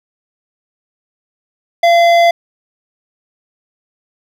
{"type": "tone with hard clipping", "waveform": "sine", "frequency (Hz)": 684, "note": "F5", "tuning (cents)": -36, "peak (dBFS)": -8, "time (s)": [1.83, 2.31], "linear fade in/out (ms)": 5, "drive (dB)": 12, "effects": []}